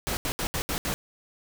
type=noise bursts at uneven times; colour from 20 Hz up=pink; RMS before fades=-29 dBFS; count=6; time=0.07-0.17 / 0.25-0.32 / 0.39-0.47 / 0.54-0.62 / 0.69-0.78 / 0.85-0.94 s; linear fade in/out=0 ms; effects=none